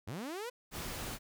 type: linear sweep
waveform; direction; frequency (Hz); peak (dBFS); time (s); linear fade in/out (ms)
sawtooth; up; 83.4 to 509; -35; 0.07-0.5; 10
type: noise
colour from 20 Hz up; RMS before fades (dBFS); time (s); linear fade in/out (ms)
pink; -41; 0.71-1.19; 50
effects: none